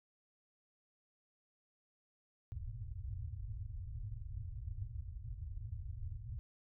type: low-pass noise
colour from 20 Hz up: white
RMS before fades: -44 dBFS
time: 2.52-6.39 s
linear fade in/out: 0 ms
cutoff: 120 Hz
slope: 96 dB/octave
effects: none